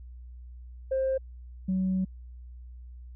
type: tone pair in turn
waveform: sine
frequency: 529 / 187.42 Hz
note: C5 / F#3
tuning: +19 / +23 cents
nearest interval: octave + tritone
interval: 1796 cents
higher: first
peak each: -23 dBFS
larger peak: neither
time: 0.91-1.18 / 1.68-2.05 s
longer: second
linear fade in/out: 10 ms
effects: tanh soft clip ceiling -21 dBFS + added 61 Hz sine -42 dBFS peak until 3.15 s